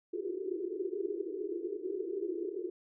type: band-pass noise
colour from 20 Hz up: white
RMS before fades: -37 dBFS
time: 0.13-2.7 s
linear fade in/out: 10 ms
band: 340 to 420 Hz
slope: 96 dB/octave
effects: none